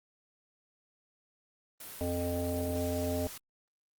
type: noise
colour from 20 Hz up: white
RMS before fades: -45 dBFS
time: 1.8-3.38 s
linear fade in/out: 5 ms
type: harmonic tone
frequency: 87.31 Hz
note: F2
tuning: in tune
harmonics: 1 / 3 / 5 / 7 / 9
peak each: -35 / -35 / -38 / -35 / -45 dBFS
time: 2.01-3.27 s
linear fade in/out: 0 ms
effects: Opus 32 kbps